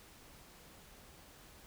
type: silence
effects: pink hiss -58 dBFS RMS until 1.66 s